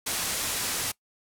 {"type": "low-pass noise", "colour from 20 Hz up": "white", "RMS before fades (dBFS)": -30, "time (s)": [0.06, 0.92], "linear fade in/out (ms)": 10, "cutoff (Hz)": 12000, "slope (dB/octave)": 24, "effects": ["noise-tail reverb RT60 0.1 s tail -22 dB re dry"]}